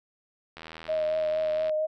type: click train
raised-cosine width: 0.3 ms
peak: -25 dBFS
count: 92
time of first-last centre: 0.57-1.695 s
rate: 80.9 Hz
type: tone with vibrato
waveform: sine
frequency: 622.3 Hz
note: D#5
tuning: in tune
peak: -24 dBFS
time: 0.88-1.87 s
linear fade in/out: 20 ms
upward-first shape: triangle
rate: 4.3 Hz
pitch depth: 24 cents each way
effects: none